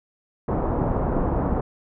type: low-pass noise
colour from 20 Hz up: pink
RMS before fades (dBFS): -23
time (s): 0.48-1.61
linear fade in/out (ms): 5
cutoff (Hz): 1000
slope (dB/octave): 24
effects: none